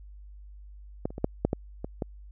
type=clicks; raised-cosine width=2 ms; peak=-14 / -29 / -23 / -10 / -9 / -13 / -20 / -16 dBFS; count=8; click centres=1.055 / 1.105 / 1.181 / 1.244 / 1.45 / 1.531 / 1.845 / 2.022 s; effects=added 50 Hz sine -44 dBFS peak until 2.31 s